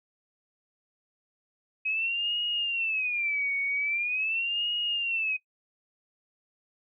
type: tone with vibrato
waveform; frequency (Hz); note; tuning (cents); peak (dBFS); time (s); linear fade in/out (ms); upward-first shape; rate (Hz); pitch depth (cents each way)
sine; 2533; D#7; +30; -26; 1.85-5.37; 10; sine; 0.43; 220
effects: noise-tail reverb RT60 0.1 s tail -20 dB re dry